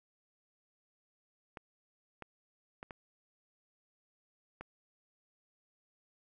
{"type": "clicks", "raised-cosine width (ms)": 0.5, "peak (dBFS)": -29, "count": 5, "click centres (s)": [1.572, 2.223, 2.829, 2.908, 4.61], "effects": []}